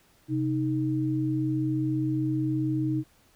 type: tone pair together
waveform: sine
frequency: 130.81 / 311.7 Hz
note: C3 / D#4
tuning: 0 / +3 cents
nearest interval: octave + minor third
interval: 1503 cents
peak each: -28 / -26 dBFS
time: 0.28-3.04 s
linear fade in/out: 50 ms
effects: pink hiss -62 dBFS RMS until 3.35 s